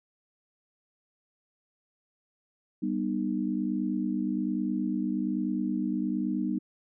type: chord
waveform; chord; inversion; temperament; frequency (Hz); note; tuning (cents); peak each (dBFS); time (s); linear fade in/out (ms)
sine; G augmented; none; just; 196 / 245 / 306.2; G3 / B3 / D#4; 0 / -14 / -28; -31; 2.82-6.59; 10
effects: none